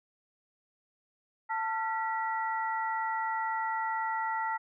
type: tone cluster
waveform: sine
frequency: 890 / 1368 / 1941 Hz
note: A5 / F6 / B6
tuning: +20 / -36 / -31 cents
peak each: -31 / -36 / -37 dBFS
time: 1.49-4.58 s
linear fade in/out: 20 ms
effects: none